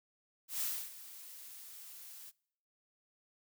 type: noise with ADSR envelope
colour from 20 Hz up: blue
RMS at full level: -35 dBFS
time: 0.48-2.32 s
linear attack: 130 ms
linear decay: 290 ms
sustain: -16 dB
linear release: 35 ms
effects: noise-tail reverb RT60 0.7 s tail -25 dB re dry